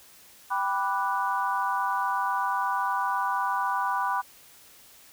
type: chord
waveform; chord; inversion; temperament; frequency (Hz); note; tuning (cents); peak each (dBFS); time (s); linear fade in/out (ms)
sine; G major seventh; none; equal; 784 / 987.8 / 1174.7 / 1480; G5 / B5 / D6 / F#6; 0 / 0 / 0 / 0; -31 / -27 / -31 / -33; 0.5-4.22; 20
effects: white hiss -53 dBFS RMS until 5.12 s